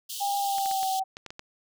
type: high-pass noise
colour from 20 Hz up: pink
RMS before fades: -36 dBFS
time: 0.09-1 s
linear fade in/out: 10 ms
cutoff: 2900 Hz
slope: 96 dB/octave
type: tone with pitch glide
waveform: sine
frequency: 802 to 765.3 Hz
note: G5 to G5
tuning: +39 to -42 cents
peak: -25 dBFS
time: 0.2-1.04 s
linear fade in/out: 20 ms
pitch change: -81 cents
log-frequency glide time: 0.38-0.87 s
type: clicks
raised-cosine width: 0.2 ms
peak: -22 dBFS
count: 8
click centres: 0.583 / 0.659 / 0.713 / 0.831 / 1.169 / 1.263 / 1.305 / 1.394 s
effects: none